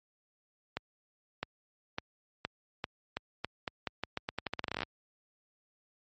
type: accelerating click train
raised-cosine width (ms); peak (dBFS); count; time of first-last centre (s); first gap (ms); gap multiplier
0.3; -17; 25; 0.77-4.832; 660; 0.84
effects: high-pass 60 Hz 12 dB/octave + MP3 32 kbps